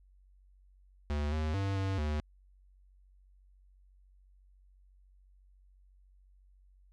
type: tone with pitch steps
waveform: square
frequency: 73.6 / 77.7 / 98 / 96.6 / 75.3 Hz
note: D2 / D#2 / G2 / G2 / D2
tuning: +4 / -2 / 0 / -25 / +44 cents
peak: -31 dBFS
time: 1.1-2.2 s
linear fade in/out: 0 ms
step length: 220 ms
effects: added 47 Hz sine -59 dBFS peak until 6.92 s + low-pass 5000 Hz 12 dB/octave